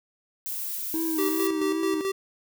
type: noise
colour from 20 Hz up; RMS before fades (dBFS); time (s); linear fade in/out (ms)
violet; -32; 0.46-1.47; 0
type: tone with vibrato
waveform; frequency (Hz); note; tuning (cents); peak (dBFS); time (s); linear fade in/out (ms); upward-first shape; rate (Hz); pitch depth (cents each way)
triangle; 318.5; D#4; +41; -24; 0.94-2.01; 0; sine; 2.5; 51
type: tone with tremolo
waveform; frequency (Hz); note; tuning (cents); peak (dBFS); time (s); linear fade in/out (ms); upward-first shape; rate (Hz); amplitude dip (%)
square; 387.7; G4; -19; -25; 1.18-2.12; 10; square; 4.6; 50
effects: none